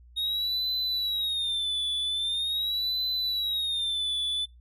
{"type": "tone with vibrato", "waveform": "triangle", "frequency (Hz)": 3729, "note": "A#7", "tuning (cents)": 0, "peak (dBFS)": -25, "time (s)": [0.16, 4.46], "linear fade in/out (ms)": 20, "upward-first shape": "sine", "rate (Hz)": 0.43, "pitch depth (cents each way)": 130, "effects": ["noise-tail reverb RT60 0.2 s tail -24 dB re dry", "added 60 Hz sine -50 dBFS peak until 4.6 s"]}